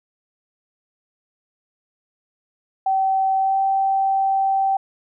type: tone with pitch glide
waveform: sine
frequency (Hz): 769 to 776.6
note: G5 to G5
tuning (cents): -33 to -16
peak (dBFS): -16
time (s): 2.86-4.77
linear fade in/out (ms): 5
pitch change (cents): +17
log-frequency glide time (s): 3.38-3.58
effects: none